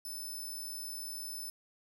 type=tone; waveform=5% pulse; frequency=5274 Hz; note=E8; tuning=in tune; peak=-34 dBFS; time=0.05-1.5 s; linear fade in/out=2 ms; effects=none